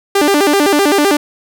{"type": "tone with vibrato", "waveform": "sawtooth", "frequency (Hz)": 342.3, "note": "F4", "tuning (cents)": -35, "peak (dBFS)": -5, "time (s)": [0.15, 1.17], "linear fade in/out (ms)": 5, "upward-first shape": "square", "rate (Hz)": 7.8, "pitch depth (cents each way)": 260, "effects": []}